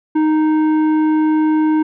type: tone with tanh clipping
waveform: sine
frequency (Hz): 310.4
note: D#4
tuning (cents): -4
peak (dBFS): -13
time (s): 0.15-1.83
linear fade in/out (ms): 10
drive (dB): 10
effects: none